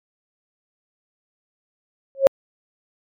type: tone with exponential growth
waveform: sine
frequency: 543 Hz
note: C#5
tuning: 36 cents flat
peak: -3 dBFS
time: 2.15-2.27 s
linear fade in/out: 0 ms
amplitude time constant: 24 ms
effects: MP3 96 kbps